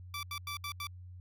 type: tone bursts at uneven times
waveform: 15% pulse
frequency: 1163 Hz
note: D6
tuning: 17 cents flat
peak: -31 dBFS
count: 5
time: 0.14-0.23 / 0.31-0.38 / 0.47-0.57 / 0.64-0.72 / 0.8-0.87 s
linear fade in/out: 2 ms
effects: added 90 Hz sine -46 dBFS peak until 1.2 s